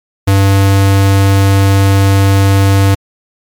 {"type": "tone", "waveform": "square", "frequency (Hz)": 98, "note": "G2", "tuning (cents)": 0, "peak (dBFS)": -6, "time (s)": [0.27, 2.95], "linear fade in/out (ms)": 10, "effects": ["MP3 96 kbps"]}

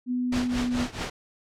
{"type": "tone with pitch glide", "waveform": "sine", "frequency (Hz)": [248.6, 245.9], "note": ["B3", "B3"], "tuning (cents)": [12, -7], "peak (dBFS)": -24, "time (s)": [0.06, 0.88], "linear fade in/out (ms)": 50, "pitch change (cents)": -19, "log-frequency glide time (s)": [0.38, 0.6]}
{"type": "noise with tremolo", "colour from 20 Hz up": "pink", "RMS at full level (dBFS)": -29, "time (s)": [0.32, 1.1], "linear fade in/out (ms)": 5, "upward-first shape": "triangle", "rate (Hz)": 4.6, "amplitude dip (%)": 90}
{"effects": ["low-pass 6000 Hz 12 dB/octave"]}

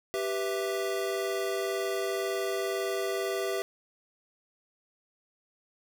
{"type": "chord", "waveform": "square", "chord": "E minor", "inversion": "first", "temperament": "equal", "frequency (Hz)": [392, 493.9, 659.3], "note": ["G4", "B4", "E5"], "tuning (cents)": [0, 0, 0], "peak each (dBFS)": [-32, -37, -35], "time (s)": [0.14, 3.62], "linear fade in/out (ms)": 0, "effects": []}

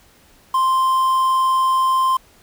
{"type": "tone with quantisation", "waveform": "triangle", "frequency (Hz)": 1046.5, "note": "C6", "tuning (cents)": 0, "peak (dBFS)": -12, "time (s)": [0.54, 2.17], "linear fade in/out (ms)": 5, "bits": 6, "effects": ["pink hiss -52 dBFS RMS until 2.42 s"]}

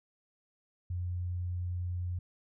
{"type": "tone", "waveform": "sine", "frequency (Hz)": 89, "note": "F2", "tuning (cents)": 33, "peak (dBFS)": -32, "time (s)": [0.9, 2.19], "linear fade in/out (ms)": 5, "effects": []}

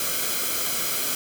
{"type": "noise with comb filter", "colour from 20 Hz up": "white", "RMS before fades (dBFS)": -26, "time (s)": [0, 1.15], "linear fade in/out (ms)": 2, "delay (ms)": 1.1, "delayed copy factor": -0.6, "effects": []}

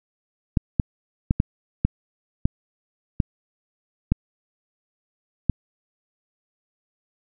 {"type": "clicks", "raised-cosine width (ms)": 5, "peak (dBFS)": -5, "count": 9, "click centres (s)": [0.572, 0.798, 1.309, 1.401, 1.85, 2.455, 3.202, 4.12, 5.497], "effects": []}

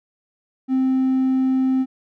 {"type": "tone", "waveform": "triangle", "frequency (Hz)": 261.6, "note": "C4", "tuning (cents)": 0, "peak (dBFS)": -13, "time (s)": [0.68, 1.86], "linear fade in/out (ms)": 50, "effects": ["tanh soft clip ceiling -10 dBFS"]}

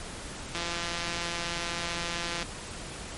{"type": "click train", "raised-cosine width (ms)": 0.2, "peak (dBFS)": -15, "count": 322, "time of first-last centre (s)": [0.55, 2.427], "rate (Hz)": 171, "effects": ["pink hiss -40 dBFS RMS until 3.17 s", "MP3 48 kbps"]}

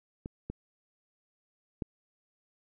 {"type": "clicks", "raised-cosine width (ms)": 3, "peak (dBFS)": [-25, -23, -20], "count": 3, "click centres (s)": [0.259, 0.5, 1.822], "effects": []}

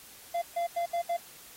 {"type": "tone bursts at uneven times", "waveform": "triangle", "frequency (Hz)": 688, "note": "F5", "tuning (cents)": -26, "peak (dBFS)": -25, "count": 5, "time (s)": [[0.34, 0.42], [0.56, 0.67], [0.76, 0.86], [0.93, 1.02], [1.09, 1.17]], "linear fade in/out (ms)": 10, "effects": ["white hiss -51 dBFS RMS until 1.56 s", "AAC 48 kbps"]}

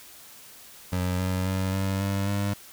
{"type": "tone with pitch steps", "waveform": "25% pulse", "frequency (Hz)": [90.7, 92.61, 94.55, 96.54, 98.57, 100.64], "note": ["F#2", "F#2", "F#2", "G2", "G2", "G2"], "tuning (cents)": [-34, 2, 38, -26, 10, 46], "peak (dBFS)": -21, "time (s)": [0.92, 2.54], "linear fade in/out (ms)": 10, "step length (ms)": 270, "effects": ["white hiss -48 dBFS RMS until 2.72 s"]}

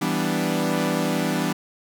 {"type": "chord", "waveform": "sawtooth", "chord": "E minor seventh", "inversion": "none", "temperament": "equal", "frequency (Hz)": [164.81, 196, 246.9, 293.7], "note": ["E3", "G3", "B3", "D4"], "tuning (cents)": [0, 0, 0, 0], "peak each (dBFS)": -23, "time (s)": [0.01, 1.53], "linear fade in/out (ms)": 10, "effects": []}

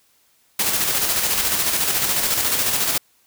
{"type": "noise with tremolo", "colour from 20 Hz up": "white", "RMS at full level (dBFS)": -19, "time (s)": [0.59, 2.98], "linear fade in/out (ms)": 5, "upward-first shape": "square", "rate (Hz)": 14, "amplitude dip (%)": 35, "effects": ["white hiss -60 dBFS RMS until 3.26 s"]}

